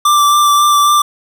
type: tone with vibrato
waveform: square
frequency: 1174.7 Hz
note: D6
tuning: in tune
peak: -8 dBFS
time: 0.05-1.02 s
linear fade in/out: 5 ms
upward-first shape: sine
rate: 3.7 Hz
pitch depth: 15 cents each way
effects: none